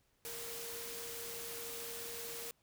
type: tone in noise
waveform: sine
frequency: 466.2 Hz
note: A#4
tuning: in tune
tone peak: -49 dBFS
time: 0.25-2.51 s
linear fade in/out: 0 ms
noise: white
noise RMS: -45 dBFS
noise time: 0.25-2.51 s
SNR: -7 dB
effects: pink hiss -75 dBFS RMS until 2.62 s